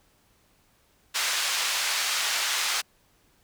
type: band-pass noise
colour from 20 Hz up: white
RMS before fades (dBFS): -27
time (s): 1.14-2.82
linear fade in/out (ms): 20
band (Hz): 990 to 5600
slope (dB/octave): 12
effects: pink hiss -64 dBFS RMS until 3.43 s